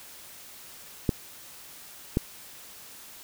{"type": "clicks", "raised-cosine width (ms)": 3, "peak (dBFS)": -9, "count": 2, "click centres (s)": [1.092, 2.171], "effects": ["white hiss -47 dBFS RMS until 3.23 s"]}